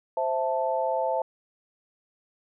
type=chord; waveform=sine; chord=A minor; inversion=first; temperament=equal; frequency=523.3 / 659.3 / 880 Hz; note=C5 / E5 / A5; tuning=0 / 0 / 0 cents; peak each=-28 dBFS; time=0.17-1.22 s; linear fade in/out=2 ms; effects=none